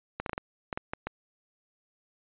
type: clicks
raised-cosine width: 0.5 ms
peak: -17 dBFS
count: 9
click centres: 0.2 / 0.262 / 0.295 / 0.332 / 0.379 / 0.728 / 0.775 / 0.935 / 1.07 s
effects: resampled to 8000 Hz